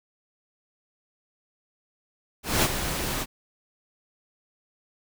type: noise with ADSR envelope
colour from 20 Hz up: pink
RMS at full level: -20 dBFS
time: 2.43-3.26 s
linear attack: 200 ms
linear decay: 47 ms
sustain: -9 dB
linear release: 41 ms
effects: none